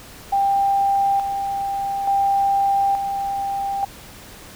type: tone with tremolo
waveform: sine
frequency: 792 Hz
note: G5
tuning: 18 cents sharp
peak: -15 dBFS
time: 0.32-3.85 s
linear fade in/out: 10 ms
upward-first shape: square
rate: 0.57 Hz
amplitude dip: 50%
effects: pink hiss -41 dBFS RMS until 4.55 s